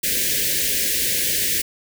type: band-stop noise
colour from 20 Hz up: white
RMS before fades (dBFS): -21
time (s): 0.03-1.62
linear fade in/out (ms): 10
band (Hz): 560 to 1600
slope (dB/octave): 96
effects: none